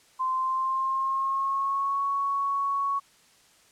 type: tone with pitch glide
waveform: sine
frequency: 1038 to 1112.5 Hz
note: C6 to C#6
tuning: -14 to +6 cents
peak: -24 dBFS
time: 0.19-3 s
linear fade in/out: 20 ms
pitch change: +120 cents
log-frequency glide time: 0.31-2.03 s
effects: white hiss -59 dBFS RMS until 3.71 s + low-pass 9000 Hz 12 dB/octave